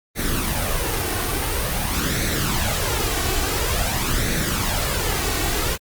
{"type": "noise with flanger", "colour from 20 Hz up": "pink", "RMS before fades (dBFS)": -22, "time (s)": [0.15, 5.78], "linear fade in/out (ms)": 50, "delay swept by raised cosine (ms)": [0.49, 2.69], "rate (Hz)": 0.48, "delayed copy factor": 0.55, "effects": ["Opus 32 kbps"]}